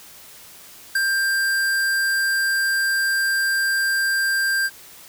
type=tone with ADSR envelope; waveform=square; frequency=1585 Hz; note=G6; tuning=19 cents sharp; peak=-17 dBFS; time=0.95-4.7 s; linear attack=5 ms; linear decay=31 ms; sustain=-2 dB; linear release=44 ms; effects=white hiss -44 dBFS RMS until 5.08 s